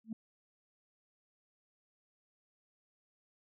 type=tone with exponential growth; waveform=sine; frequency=222.8 Hz; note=A3; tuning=22 cents sharp; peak=-32 dBFS; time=0.04-0.13 s; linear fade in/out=5 ms; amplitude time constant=19 ms; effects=tanh soft clip ceiling -31 dBFS

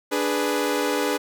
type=chord; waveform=sawtooth; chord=G# diminished; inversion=second; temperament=equal; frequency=293.7 / 415.3 / 493.9 Hz; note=D4 / G#4 / B4; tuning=0 / 0 / 0 cents; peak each=-22 dBFS; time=0.11-1.18 s; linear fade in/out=20 ms; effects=none

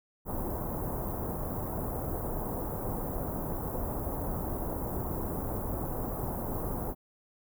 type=band-stop noise; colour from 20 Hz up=pink; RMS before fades=-34 dBFS; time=0.25-6.95 s; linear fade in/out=50 ms; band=990 to 14000 Hz; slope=24 dB/octave; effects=none

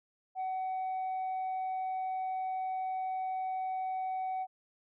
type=tone; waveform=sine; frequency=752 Hz; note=F#5; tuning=28 cents sharp; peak=-30 dBFS; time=0.35-4.47 s; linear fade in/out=50 ms; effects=tanh soft clip ceiling -31 dBFS

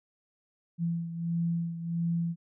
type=beating tone pair; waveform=sine; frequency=168.4 / 169.9 Hz; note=E3 / F3; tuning=+37 / -47 cents; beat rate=1.5 Hz; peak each=-29 / -35 dBFS; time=0.78-2.36 s; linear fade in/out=50 ms; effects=none

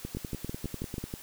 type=two click trains; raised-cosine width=3 ms; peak=-22 / -21 dBFS; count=12 / 6; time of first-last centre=0.05-1.139 / 0.17-0.982 s; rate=10.1 / 6.16 Hz; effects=white hiss -48 dBFS RMS until 1.22 s

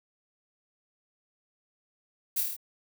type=noise with echo; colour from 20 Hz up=violet; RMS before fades=-28 dBFS; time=2.36-2.41 s; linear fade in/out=10 ms; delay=26 ms; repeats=6; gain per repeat=-2 dB; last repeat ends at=2.566 s; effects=none

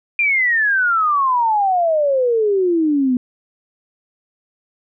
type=exponential sweep; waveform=sine; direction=down; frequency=2423 to 244 Hz; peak=-13 dBFS; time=0.19-3.17 s; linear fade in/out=2 ms; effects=none

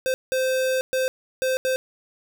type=tone bursts at uneven times; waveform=square; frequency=519 Hz; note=C5; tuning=14 cents flat; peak=-21 dBFS; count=5; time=0.06-0.14 / 0.32-0.81 / 0.93-1.08 / 1.42-1.57 / 1.65-1.76 s; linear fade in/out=0 ms; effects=none

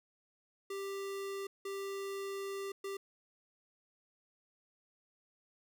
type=tone bursts at uneven times; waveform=square; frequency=393.7 Hz; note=G4; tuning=8 cents sharp; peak=-39 dBFS; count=3; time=0.7-1.47 / 1.65-2.72 / 2.84-2.97 s; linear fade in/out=5 ms; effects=none

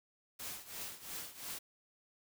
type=noise with tremolo; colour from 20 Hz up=white; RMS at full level=-42 dBFS; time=0.39-1.59 s; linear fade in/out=10 ms; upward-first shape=triangle; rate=2.9 Hz; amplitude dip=85%; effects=none

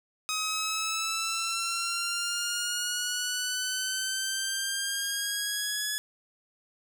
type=exponential sweep; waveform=10% pulse; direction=up; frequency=1262 to 1700 Hz; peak=-20 dBFS; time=0.29-5.98 s; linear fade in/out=0 ms; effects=none

